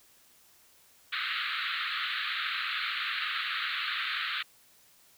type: band-pass noise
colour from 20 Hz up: pink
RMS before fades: -33 dBFS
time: 1.12-4.43 s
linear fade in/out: 10 ms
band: 1200 to 4200 Hz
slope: 96 dB/octave
effects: white hiss -61 dBFS RMS until 5.17 s